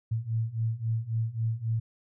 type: beating tone pair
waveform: sine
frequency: 111.1 / 114.8 Hz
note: A2 / A#2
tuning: +17 / -26 cents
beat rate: 3.7 Hz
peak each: -31 / -29 dBFS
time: 0.11-1.8 s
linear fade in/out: 10 ms
effects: none